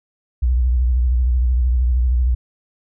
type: tone with vibrato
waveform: sine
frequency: 61.74 Hz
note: B1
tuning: in tune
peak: -13 dBFS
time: 0.42-2.35 s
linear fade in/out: 10 ms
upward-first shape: sine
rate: 13 Hz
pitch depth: 100 cents each way
effects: none